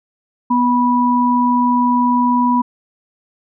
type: tone pair together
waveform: sine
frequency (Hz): 245.8 / 980.4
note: B3 / B5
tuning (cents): -8 / -13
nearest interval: 2 octaves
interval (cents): 2395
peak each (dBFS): -14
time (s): 0.5-2.62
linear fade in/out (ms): 10
effects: none